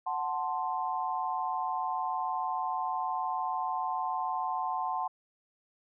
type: chord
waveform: sine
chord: F# diminished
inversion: none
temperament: equal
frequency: 740 / 880 / 1046.5 Hz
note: F#5 / A5 / C6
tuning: 0 / 0 / 0 cents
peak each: -34 dBFS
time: 0.06-5.08 s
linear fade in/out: 10 ms
effects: none

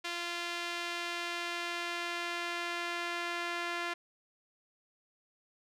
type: tone with band-pass filter sweep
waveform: sawtooth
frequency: 345.6 Hz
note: F4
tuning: 18 cents flat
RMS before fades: -37 dBFS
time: 0.04-3.94 s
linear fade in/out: 10 ms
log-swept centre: 3000 to 2000 Hz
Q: 1
effects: none

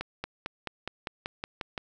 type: accelerating click train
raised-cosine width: 0.3 ms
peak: -17 dBFS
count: 10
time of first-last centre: 0.01-1.778 s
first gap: 230 ms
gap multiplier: 0.96
effects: none

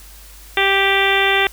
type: harmonic tone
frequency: 392 Hz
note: G4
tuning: in tune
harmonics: 1 / 2 / 3 / 4 / 5 / 6 / 7 / 8 / 9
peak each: -20 / -21 / -25 / -22 / -19 / -21 / -23 / -25 / -23 dBFS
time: 0.57-1.47 s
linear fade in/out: 2 ms
effects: added 50 Hz sine -40 dBFS peak until 1.52 s + white hiss -43 dBFS RMS until 1.52 s

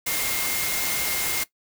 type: tone in noise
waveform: sine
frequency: 2124 Hz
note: C7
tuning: 25 cents sharp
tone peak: -32 dBFS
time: 0.06-1.44 s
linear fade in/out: 10 ms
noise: white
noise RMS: -26 dBFS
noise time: 0.06-1.44 s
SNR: -9 dB
effects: noise-tail reverb RT60 0.1 s tail -17 dB re dry

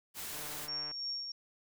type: noise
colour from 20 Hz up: white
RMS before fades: -42 dBFS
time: 0.14-0.69 s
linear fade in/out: 50 ms
type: click train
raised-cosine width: 0.5 ms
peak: -35 dBFS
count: 88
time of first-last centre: 0.33-0.914 s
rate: 149 Hz
type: tone with tremolo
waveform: sine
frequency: 5530 Hz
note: F8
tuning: 18 cents flat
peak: -34 dBFS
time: 0.68-1.32 s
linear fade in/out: 5 ms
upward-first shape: triangle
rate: 3 Hz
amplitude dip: 50%
effects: none

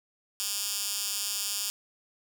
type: tone with high-pass filter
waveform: 10% pulse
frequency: 203.1 Hz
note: G#3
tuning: 38 cents flat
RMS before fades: -32 dBFS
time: 0.4-1.7 s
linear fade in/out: 0 ms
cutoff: 5200 Hz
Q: 0.94
effects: 8-bit

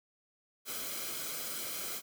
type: noise with comb filter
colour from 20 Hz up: white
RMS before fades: -39 dBFS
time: 0.65-2.02 s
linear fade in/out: 50 ms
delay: 1.1 ms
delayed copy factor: -0.6
effects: none

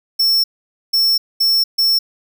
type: tone bursts at uneven times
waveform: square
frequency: 5400 Hz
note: E8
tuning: 41 cents sharp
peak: -12 dBFS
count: 4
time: 0.19-0.44 / 0.93-1.18 / 1.4-1.64 / 1.78-1.99 s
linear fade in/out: 10 ms
effects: none

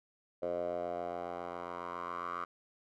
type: tone with band-pass filter sweep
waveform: 10% pulse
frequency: 87.31 Hz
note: F2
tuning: in tune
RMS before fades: -39 dBFS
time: 0.42-2.45 s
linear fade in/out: 10 ms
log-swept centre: 570 to 1200 Hz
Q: 5.7
effects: none

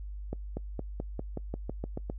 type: accelerating click train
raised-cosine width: 2 ms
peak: -21 dBFS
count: 11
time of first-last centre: 0.33-2.099 s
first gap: 240 ms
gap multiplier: 0.93
effects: noise-tail reverb RT60 0.1 s tail -24 dB re dry + added 50 Hz sine -37 dBFS peak until 2.18 s

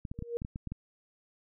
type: clicks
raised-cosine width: 5 ms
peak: -25 dBFS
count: 9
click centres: 0.052 / 0.115 / 0.19 / 0.224 / 0.419 / 0.449 / 0.559 / 0.673 / 0.72 s
type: tone with exponential growth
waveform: sine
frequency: 471.4 Hz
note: A#4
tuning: 19 cents sharp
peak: -27 dBFS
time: 0.14-0.37 s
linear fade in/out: 0 ms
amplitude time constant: 49 ms
effects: none

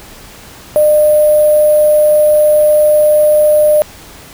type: tone with sample-and-hold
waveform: sine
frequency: 604 Hz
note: D5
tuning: 48 cents sharp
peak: -5 dBFS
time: 0.76-3.82 s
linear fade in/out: 0 ms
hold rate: 11025 Hz
effects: pink hiss -35 dBFS RMS until 4.33 s

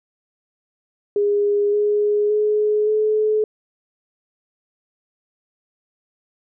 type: tone with pitch steps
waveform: sine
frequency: 409.7 / 416.1 / 422.7 / 429.3 Hz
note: G#4 / G#4 / G#4 / A4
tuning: -24 / +3 / +31 / -43 cents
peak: -15 dBFS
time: 1.16-3.44 s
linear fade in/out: 2 ms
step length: 570 ms
effects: none

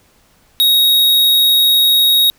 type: tone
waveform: square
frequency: 3772 Hz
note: A#7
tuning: 20 cents sharp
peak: -9 dBFS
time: 0.6-2.3 s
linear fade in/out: 0 ms
effects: pink hiss -53 dBFS RMS until 2.38 s

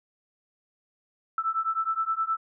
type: beating tone pair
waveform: sine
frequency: 1317 / 1326.6 Hz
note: E6 / E6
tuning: -2 / +11 cents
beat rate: 9.6 Hz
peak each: -28 dBFS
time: 1.38-2.37 s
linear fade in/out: 2 ms
effects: none

